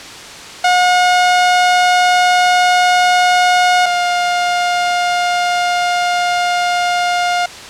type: tone pair in turn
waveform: sawtooth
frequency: 722 / 708.8 Hz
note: F#5 / F5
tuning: -43 / +25 cents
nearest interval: unison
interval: 32 cents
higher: first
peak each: -5 / -9 dBFS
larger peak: first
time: 0.64-3.86 / 3.86-7.46 s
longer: second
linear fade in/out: 5 ms
effects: white hiss -31 dBFS RMS until 7.69 s + low-pass 6000 Hz 12 dB/octave